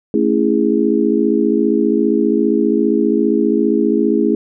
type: chord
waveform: sine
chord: A major seventh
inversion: none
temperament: just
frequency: 220 / 275 / 330 / 412.5 Hz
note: A3 / C#4 / E4 / G#4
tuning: 0 / -14 / +2 / -12 cents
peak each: -17 dBFS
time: 0.14-4.35 s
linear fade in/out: 2 ms
effects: none